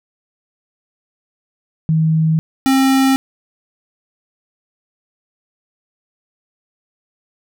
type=tone pair in turn; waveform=sine / square; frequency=159.2 / 267.1 Hz; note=D#3 / C4; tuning=+40 / +36 cents; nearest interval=major sixth; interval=896 cents; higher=second; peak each=-11 dBFS; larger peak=neither; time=1.89-2.39 / 2.66-3.16 s; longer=neither; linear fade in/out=0 ms; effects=none